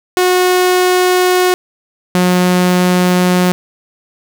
sawtooth tone pair in turn, 364.3 / 180.53 Hz, F#4 / F#3, -27 / -42 cents, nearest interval octave, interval 1215 cents, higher first, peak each -5 dBFS, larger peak neither, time 0.17-1.54 / 2.15-3.52 s, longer neither, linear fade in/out 0 ms, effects none

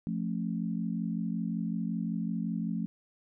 sine chord, F augmented, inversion none, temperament equal with one note detuned, 174.61 / 220 / 272.6 Hz, F3 / A3 / C#4, 0 / 0 / -29 cents, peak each -33 / -33 / -39 dBFS, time 0.07-2.86 s, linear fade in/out 0 ms, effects none

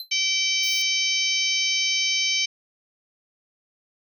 square tone with exponential decay, 4082 Hz, C8, 44 cents flat, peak -28 dBFS, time 0-0.11 s, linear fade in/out 2 ms, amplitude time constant 22 ms
harmonic tone, 770 Hz, G5, 31 cents flat, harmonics 3 / 4 / 5 / 6 / 7 / 8, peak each -26 / -26 / -31 / -30 / -28 / -28 dBFS, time 0.11-2.46 s, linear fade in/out 10 ms
violet noise, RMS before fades -39 dBFS, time 0.63-0.82 s, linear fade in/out 2 ms
effects none

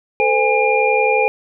sine tone cluster, 441.8 / 513 / 822 / 2404 Hz, A4 / C5 / G#5 / D7, +7 / -34 / -18 / +40 cents, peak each -18 dBFS, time 0.2-1.28 s, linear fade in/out 0 ms, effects none

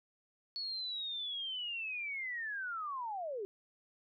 sine linear sweep, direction down, 4422 to 376.9 Hz, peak -37 dBFS, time 0.56-3.45 s, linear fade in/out 0 ms, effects none

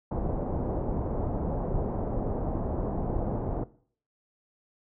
pink low-pass noise, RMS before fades -30 dBFS, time 0.11-3.64 s, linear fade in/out 5 ms, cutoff 790 Hz, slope 24 dB/octave, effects noise-tail reverb RT60 0.5 s tail -18 dB re dry

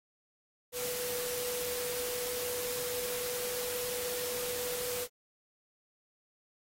sine tone in noise, 492.2 Hz, B4, 6 cents flat, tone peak -36 dBFS, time 0.72-5.08 s, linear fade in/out 50 ms, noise white, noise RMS -38 dBFS, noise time 0.72-5.08 s, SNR -1 dB, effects AAC 48 kbps

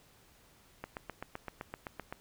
click train, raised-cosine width 0.5 ms, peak -24 dBFS, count 11, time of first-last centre 0.84-2.125 s, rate 7.78 Hz, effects pink hiss -63 dBFS RMS until 2.2 s

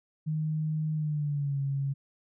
sine tone with pitch glide, 155.3 to 138.36 Hz, D#3 to C#3, -3 to -3 cents, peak -27 dBFS, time 0.26-1.94 s, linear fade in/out 20 ms, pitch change -200 cents, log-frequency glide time 0.94-1.6 s, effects none

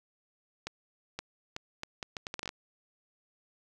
accelerating click train, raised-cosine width 0.2 ms, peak -19 dBFS, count 13, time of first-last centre 0.67-2.491 s, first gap 520 ms, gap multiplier 0.72, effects none

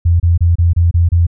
sine tone bursts, 85.4 Hz, F2, 38 cents flat, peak -7 dBFS, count 7, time 0.05-1.268 s, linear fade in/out 10 ms, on 150 ms, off 28 ms, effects none

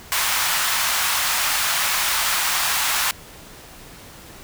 pink high-pass noise, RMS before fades -21 dBFS, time 0.12-3.11 s, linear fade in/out 0 ms, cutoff 900 Hz, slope 24 dB/octave, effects pink hiss -42 dBFS RMS until 4.43 s

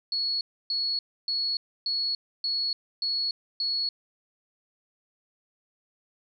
sine tone bursts, 4365 Hz, C#8, 28 cents flat, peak -25 dBFS, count 7, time 0.12-3.89 s, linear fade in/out 2 ms, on 290 ms, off 290 ms, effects none

